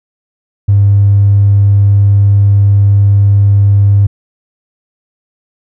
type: tone with tanh clipping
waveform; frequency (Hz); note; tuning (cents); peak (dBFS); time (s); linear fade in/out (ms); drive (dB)
triangle; 100.5; G2; +44; -3; 0.68-4.07; 10; 1
effects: none